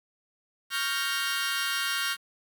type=chord; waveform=20% pulse; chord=G half-diminished seventh; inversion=second; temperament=equal; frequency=1108.7 / 1396.9 / 1568 / 1864.7 Hz; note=Db6 / F6 / G6 / Bb6; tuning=0 / 0 / 0 / 0 cents; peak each=-31 / -26 / -28 / -28 dBFS; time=0.7-2.17 s; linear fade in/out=50 ms; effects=9-bit